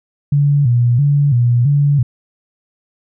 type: tone with vibrato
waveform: sine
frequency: 131.6 Hz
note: C3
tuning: 10 cents sharp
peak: -9 dBFS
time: 0.32-2.03 s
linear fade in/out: 5 ms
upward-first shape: square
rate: 1.5 Hz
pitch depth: 150 cents each way
effects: none